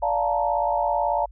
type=chord; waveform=sine; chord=Bb major seventh; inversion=first; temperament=just; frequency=582.7 / 699.2 / 874.1 / 932.3 Hz; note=D5 / F5 / A5 / Bb5; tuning=-14 / +2 / -12 / 0 cents; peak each=-26 / -25 / -25 / -27 dBFS; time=0.02-1.26 s; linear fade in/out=10 ms; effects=added 50 Hz sine -42 dBFS peak until 1.31 s